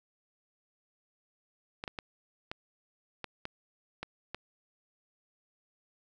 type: clicks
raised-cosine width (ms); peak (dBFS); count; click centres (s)
0.3; -21; 8; 1.839 / 1.878 / 1.988 / 2.515 / 3.243 / 3.454 / 4.03 / 4.346
effects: none